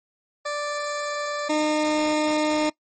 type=tone pair in turn; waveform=20% pulse; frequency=587 / 304.7 Hz; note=D5 / D#4; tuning=-1 / -36 cents; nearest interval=major seventh; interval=1135 cents; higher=first; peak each=-21 / -15 dBFS; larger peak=second; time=0.45-1.49 / 1.49-2.7 s; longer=second; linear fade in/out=10 ms; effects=noise-tail reverb RT60 0.1 s tail -20 dB re dry + MP3 32 kbps